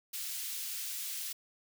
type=high-pass noise; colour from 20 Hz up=white; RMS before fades=-39 dBFS; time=0.13-1.33 s; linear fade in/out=10 ms; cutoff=2600 Hz; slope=12 dB/octave; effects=none